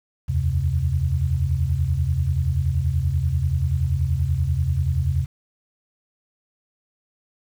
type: tone cluster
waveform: sine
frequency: 77.6 / 88 / 131.6 Hz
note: D#2 / F2 / C3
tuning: -4 / +14 / +10 cents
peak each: -23 dBFS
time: 0.28-5.26 s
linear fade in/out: 20 ms
effects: 8-bit